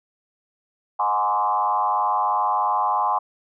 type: tone with frequency modulation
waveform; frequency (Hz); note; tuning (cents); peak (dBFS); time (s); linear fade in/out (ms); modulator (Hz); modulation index
sine; 938; A#5; +11; -18; 0.99-3.19; 10; 103; 2
effects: none